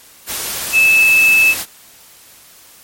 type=tone in noise; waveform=sine; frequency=2616 Hz; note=E7; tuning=14 cents flat; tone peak=-7 dBFS; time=0.72-1.55 s; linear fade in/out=50 ms; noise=white; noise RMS=-22 dBFS; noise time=0.26-1.66 s; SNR=+12 dB; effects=white hiss -43 dBFS RMS until 2.83 s + MP3 64 kbps